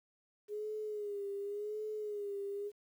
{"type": "tone with vibrato", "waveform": "sine", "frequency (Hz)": 414.1, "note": "G#4", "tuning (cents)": -5, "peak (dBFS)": -37, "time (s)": [0.48, 2.72], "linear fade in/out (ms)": 50, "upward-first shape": "sine", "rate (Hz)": 0.9, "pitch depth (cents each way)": 63, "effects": ["11-bit"]}